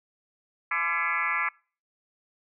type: tone with frequency modulation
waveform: sine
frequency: 1685 Hz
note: G#6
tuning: 25 cents sharp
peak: -24 dBFS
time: 0.71-1.49 s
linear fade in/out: 5 ms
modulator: 167 Hz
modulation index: 3.9
effects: noise-tail reverb RT60 0.4 s tail -26 dB re dry